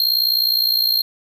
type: tone with amplitude modulation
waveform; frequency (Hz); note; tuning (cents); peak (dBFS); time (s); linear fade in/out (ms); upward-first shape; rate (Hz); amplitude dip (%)
square; 4220; C8; +14; -12; 0-1.02; 2; sine; 59.8; 80
effects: none